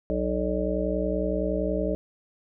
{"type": "harmonic tone with a mistuned harmonic", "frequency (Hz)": 62.1, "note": "B1", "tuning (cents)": 10, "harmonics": [1, 3, 5, 7, 9, 10], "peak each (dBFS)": [-31, -31, -31, -31, -31, -31], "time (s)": [0.1, 1.95], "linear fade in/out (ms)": 0, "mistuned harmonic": 10, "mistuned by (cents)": -32, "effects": []}